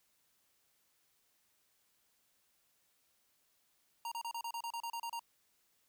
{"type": "tone bursts", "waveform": "square", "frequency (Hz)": 932.3, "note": "A#5", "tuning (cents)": 0, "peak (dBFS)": -39, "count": 12, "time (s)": [4.05, 5.194], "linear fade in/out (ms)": 2, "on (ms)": 66, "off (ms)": 32, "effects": ["white hiss -75 dBFS RMS until 5.88 s"]}